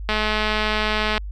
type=click train; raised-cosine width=0.3 ms; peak=-6 dBFS; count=234; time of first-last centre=0.09-1.179 s; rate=214 Hz; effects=added 50 Hz sine -28 dBFS peak until 1.31 s